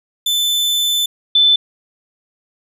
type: tone pair in turn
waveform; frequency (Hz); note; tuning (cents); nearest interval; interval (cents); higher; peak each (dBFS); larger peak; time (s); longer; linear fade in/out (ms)
40% pulse / sine; 3520 / 3520; A7 / A7; 0 / 0; unison; 0; neither; -13 / -8; second; 0.26-1.06 / 1.35-1.56; first; 5
effects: none